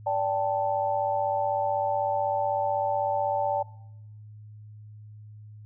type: chord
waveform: sine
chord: D suspended fourth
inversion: none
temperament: equal with one note detuned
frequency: 579.9 / 784 / 880 Hz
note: D5 / G5 / A5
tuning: -22 / 0 / 0 cents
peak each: -28 / -28 / -28 dBFS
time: 0.06-3.63 s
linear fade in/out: 10 ms
effects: noise-tail reverb RT60 0.8 s tail -21 dB re dry + added 106 Hz sine -43 dBFS peak until 5.65 s